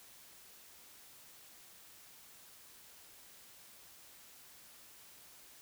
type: silence
effects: white hiss -58 dBFS RMS until 5.61 s